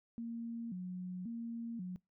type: tone with vibrato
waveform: sine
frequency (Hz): 205.4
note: G#3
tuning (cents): -19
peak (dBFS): -39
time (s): 0.18-1.96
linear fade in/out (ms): 0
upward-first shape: square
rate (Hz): 0.93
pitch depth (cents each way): 210
effects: noise-tail reverb RT60 0.2 s tail -24 dB re dry